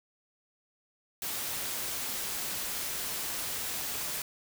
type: noise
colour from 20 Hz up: white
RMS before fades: -35 dBFS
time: 1.22-4.22 s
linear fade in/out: 2 ms
effects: none